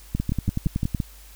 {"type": "two click trains", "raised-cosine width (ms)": 5, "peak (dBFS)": [-11, -11], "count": [9, 6], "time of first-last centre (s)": [[0.2, 0.948], [0.15, 1.002]], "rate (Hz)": [10.7, 5.87], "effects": ["added 50 Hz sine -45 dBFS peak until 1.35 s", "white hiss -50 dBFS RMS until 1.35 s"]}